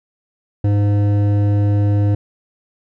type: tone with hard clipping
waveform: sine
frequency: 102.3 Hz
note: G#2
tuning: 26 cents flat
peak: -14 dBFS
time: 0.64-2.15 s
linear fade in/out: 5 ms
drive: 11 dB
effects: none